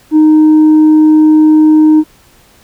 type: tone with tanh clipping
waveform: sine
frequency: 309.4 Hz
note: D#4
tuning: 10 cents flat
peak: -3 dBFS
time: 0.11-2.04 s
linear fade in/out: 50 ms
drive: 1 dB
effects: pink hiss -45 dBFS RMS until 2.63 s